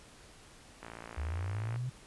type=click train; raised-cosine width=0.5 ms; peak=-29 dBFS; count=54; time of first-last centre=0.83-1.76 s; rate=57 Hz
type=linear sweep; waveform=sine; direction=up; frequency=70 to 130.1 Hz; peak=-33 dBFS; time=1.17-1.9 s; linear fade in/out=10 ms
effects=pink hiss -56 dBFS RMS until 2.06 s + resampled to 24000 Hz